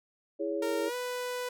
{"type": "chord", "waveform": "sine", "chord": "C# minor", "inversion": "first", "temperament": "equal with one note detuned", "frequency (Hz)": [329.6, 415.3, 559.8], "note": ["E4", "G#4", "C#5"], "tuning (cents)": [0, 0, 17], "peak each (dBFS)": -34, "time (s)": [0.39, 0.9], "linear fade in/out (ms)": 20}
{"type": "tone with pitch glide", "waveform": "sawtooth", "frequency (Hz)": [462.5, 495.7], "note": ["A#4", "B4"], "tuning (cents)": [-14, 6], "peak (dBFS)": -29, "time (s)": [0.62, 1.49], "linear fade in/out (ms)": 5, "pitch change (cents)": 120, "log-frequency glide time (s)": [0.85, 0.95]}
{"effects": []}